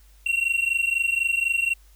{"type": "tone pair together", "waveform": "triangle", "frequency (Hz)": [2726, 2750], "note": ["F7", "F7"], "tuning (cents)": [-43, -27], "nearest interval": "unison", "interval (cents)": 16, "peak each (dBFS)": -22, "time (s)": [0.26, 1.74], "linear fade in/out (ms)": 5, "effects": ["added 50 Hz sine -50 dBFS peak until 1.95 s", "white hiss -60 dBFS RMS until 1.95 s"]}